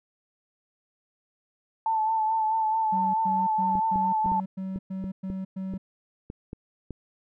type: tone with vibrato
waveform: sine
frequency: 880 Hz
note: A5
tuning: in tune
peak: -22 dBFS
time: 1.86-4.4 s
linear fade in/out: 2 ms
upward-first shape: sine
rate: 4.6 Hz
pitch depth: 31 cents each way
type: tone bursts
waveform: triangle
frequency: 189.9 Hz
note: F#3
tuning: 45 cents sharp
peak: -28 dBFS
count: 9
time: 2.92-5.78 s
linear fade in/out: 10 ms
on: 220 ms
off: 110 ms
type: clicks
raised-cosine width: 3 ms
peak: -23 dBFS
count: 11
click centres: 3.754 / 3.958 / 4.26 / 4.318 / 4.76 / 5.041 / 5.301 / 5.738 / 6.301 / 6.531 / 6.907 s
effects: none